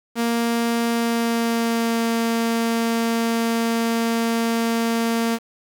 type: tone with pitch glide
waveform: sawtooth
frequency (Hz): 233.1 to 229.8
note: A#3 to A#3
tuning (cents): 0 to -25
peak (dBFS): -15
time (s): 0.15-5.39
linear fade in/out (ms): 50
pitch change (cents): -25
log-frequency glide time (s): 0.88-2.01
effects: 7-bit